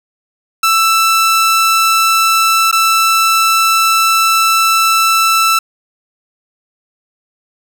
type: tone with dropouts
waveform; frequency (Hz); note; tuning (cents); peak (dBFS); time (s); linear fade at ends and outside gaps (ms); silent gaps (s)
sawtooth; 1326; E6; +10; -5; 0.63-5.59; 5; 2.714-2.726
effects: none